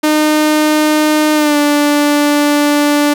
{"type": "tone with pitch glide", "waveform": "sawtooth", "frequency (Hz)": [305.3, 292.5], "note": ["D#4", "D4"], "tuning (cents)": [-33, -7], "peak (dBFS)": -5, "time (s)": [0.03, 3.14], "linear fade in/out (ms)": 10, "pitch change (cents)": -74, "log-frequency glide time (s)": [1.34, 1.57], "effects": []}